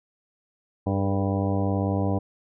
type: harmonic tone with a mistuned harmonic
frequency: 98 Hz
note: G2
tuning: in tune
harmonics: 1 / 2 / 3 / 4 / 5 / 6 / 7 / 8 / 10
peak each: -25 / -28 / -29 / -36 / -33 / -34 / -36 / -35 / -39 dBFS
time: 0.86-2.19 s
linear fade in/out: 10 ms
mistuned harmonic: 4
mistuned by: +55 cents
effects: none